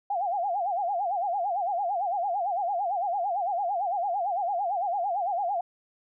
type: tone with vibrato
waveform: sine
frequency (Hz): 750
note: F#5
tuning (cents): +23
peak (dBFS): -25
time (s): 0.1-5.61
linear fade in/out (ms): 5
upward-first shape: sine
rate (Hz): 8.9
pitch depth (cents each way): 180
effects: none